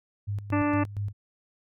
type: tone with tremolo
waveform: sine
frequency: 101.9 Hz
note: G#2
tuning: 32 cents flat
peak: -27 dBFS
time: 0.27-1.13 s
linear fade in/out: 20 ms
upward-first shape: square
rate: 4.3 Hz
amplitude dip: 70%
type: harmonic tone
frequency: 293.7 Hz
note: D4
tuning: in tune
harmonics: 1 / 2 / 3 / 4 / 5 / 6 / 7 / 8 / 9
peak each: -24 / -32 / -33 / -33 / -41 / -38 / -41 / -45 / -40 dBFS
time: 0.52-0.84 s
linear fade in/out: 10 ms
effects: none